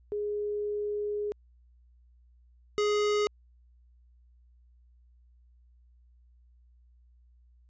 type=tone pair in turn; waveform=sine / square; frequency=415.3 / 416.8 Hz; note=G#4 / G#4; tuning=0 / +6 cents; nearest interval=unison; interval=6 cents; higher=second; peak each=-29 / -25 dBFS; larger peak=second; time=0.12-1.32 / 2.78-3.27 s; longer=first; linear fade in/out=0 ms; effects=added 60 Hz sine -57 dBFS peak until 7.69 s + resampled to 16000 Hz